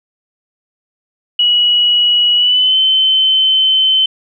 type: tone with pitch glide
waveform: sine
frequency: 2920 to 3070 Hz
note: F#7 to G7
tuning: -24 to -37 cents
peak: -8 dBFS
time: 1.39-4.06 s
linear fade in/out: 5 ms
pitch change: +87 cents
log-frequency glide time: 2.35-2.77 s
effects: none